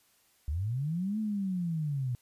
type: linear two-way sweep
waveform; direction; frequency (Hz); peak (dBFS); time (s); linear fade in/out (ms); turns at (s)
sine; up then down; 67 to 220 to 119.9; -29; 0.48-2.15; 0; 1.19
effects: white hiss -67 dBFS RMS until 2.21 s + resampled to 32000 Hz